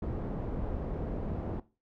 pink low-pass noise, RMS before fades -35 dBFS, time 0.02-1.6 s, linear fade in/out 5 ms, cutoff 550 Hz, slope 12 dB/octave, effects noise-tail reverb RT60 0.3 s tail -17 dB re dry

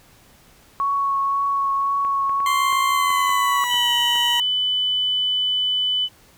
sine tone with vibrato, 1109 Hz, C#6, in tune, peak -18 dBFS, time 0.8-3.64 s, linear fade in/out 0 ms, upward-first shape triangle, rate 1.9 Hz, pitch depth 14 cents each way
clicks, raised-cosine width 0.5 ms, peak -22 dBFS, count 8, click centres 2.049 / 2.295 / 2.403 / 2.726 / 3.104 / 3.294 / 3.742 / 4.157 s
20% pulse tone with pitch glide, 1046 to 953.7 Hz, C6 to A#5, -1 to +39 cents, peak -16 dBFS, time 2.46-4.4 s, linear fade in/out 2 ms, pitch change -160 cents, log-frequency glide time 2.87-3.93 s
sine tone, 3000 Hz, F#7, 23 cents sharp, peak -18 dBFS, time 3.68-6.09 s, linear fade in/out 50 ms
effects pink hiss -52 dBFS RMS until 6.37 s

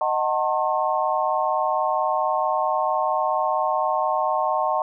sine chord, D# diminished seventh, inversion none, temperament just, 622.3 / 746.7 / 896 / 1075.3 Hz, D#5 / F#5 / A5 / C6, 0 / +16 / +31 / +47 cents, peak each -25 dBFS, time 0.01-4.82 s, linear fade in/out 2 ms, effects none

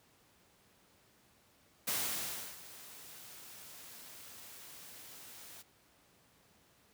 white noise with ADSR envelope, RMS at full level -34 dBFS, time 1.87-5.63 s, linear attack 11 ms, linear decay 680 ms, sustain -18 dB, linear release 22 ms, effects pink hiss -67 dBFS RMS until 6.93 s + high-pass 80 Hz 12 dB/octave

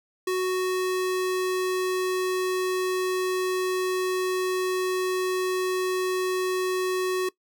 square tone, 370 Hz, F#4, in tune, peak -24 dBFS, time 0.27-7.29 s, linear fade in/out 5 ms, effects noise-tail reverb RT60 0.1 s tail -20 dB re dry

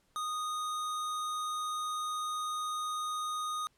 square tone, 1238 Hz, D#6, 9 cents flat, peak -34 dBFS, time 0.16-3.67 s, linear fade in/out 0 ms, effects pink hiss -72 dBFS RMS until 3.77 s + low-pass 12000 Hz 12 dB/octave

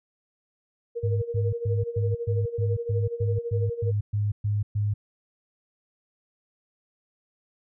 sine tone with tremolo, 470.2 Hz, A#4, 15 cents sharp, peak -26 dBFS, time 0.95-3.92 s, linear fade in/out 20 ms, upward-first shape sine, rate 12 Hz, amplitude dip 75%
sine tone bursts, 103.7 Hz, G#2, 2 cents flat, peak -22 dBFS, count 13, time 1.03-4.94 s, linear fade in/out 10 ms, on 190 ms, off 120 ms
effects none

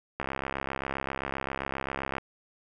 click train, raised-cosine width 0.5 ms, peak -16 dBFS, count 135, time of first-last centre 0.2-2.182 s, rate 67.6 Hz, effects none

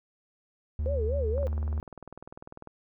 triangle tone, 75.1 Hz, D2, 39 cents sharp, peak -25 dBFS, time 0.79-1.8 s, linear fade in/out 0 ms
sine tone with vibrato, 493.9 Hz, B4, in tune, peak -29 dBFS, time 0.86-1.47 s, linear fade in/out 0 ms, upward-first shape sine, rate 4.1 Hz, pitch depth 260 cents each way
click train, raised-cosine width 1 ms, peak -29 dBFS, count 27, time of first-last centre 1.38-2.674 s, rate 20.1 Hz
effects none

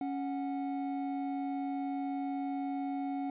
triangle tone pair together, 277.2 / 735.6 Hz, C#4 / F#5, 0 / -10 cents, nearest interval octave + perfect fourth, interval 1690 cents, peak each -32 / -37 dBFS, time 0.01-3.3 s, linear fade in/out 2 ms, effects resampled to 8000 Hz

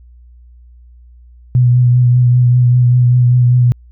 sine tone with vibrato, 123.47 Hz, B2, in tune, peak -6 dBFS, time 1.55-3.72 s, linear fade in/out 0 ms, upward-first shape triangle, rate 5.1 Hz, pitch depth 28 cents each way, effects added 60 Hz sine -38 dBFS peak until 3.91 s

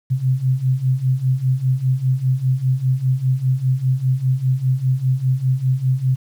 sine beating tone pair, 127.1 / 132.1 Hz, C3 / C3, -50 / +17 cents, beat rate 5 Hz, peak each -20 / -17 dBFS, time 0.1-6.16 s, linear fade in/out 20 ms, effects 8-bit

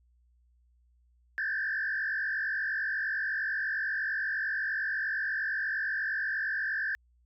sine tone with frequency modulation, 1661.2 Hz, G#6, in tune, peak -28 dBFS, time 1.38-6.95 s, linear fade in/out 0 ms, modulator 48.5 Hz, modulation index 2.5, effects tanh soft clip ceiling -24 dBFS + added 60 Hz sine -63 dBFS peak until 7.25 s

